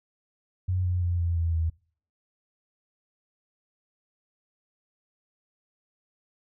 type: tone with pitch steps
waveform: sine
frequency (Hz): 91.8 / 89.6 / 87.45 / 85.36 / 83.31 / 81.31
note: F#2 / F2 / F2 / F2 / E2 / E2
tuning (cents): -13 / +45 / +3 / -39 / +19 / -23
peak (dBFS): -23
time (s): 0.68-1.7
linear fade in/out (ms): 10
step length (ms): 170
effects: noise-tail reverb RT60 0.5 s tail -25 dB re dry